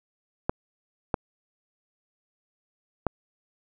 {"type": "clicks", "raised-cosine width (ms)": 1, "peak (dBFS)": -9, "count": 3, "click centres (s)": [0.495, 1.142, 3.067], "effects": []}